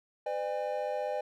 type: tone cluster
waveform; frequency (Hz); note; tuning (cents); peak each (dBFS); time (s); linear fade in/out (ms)
triangle; 506 / 601 / 811; B4 / D5 / G#5; +42 / +40 / -41; -34 / -32 / -35; 0.26-1.21; 5
effects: none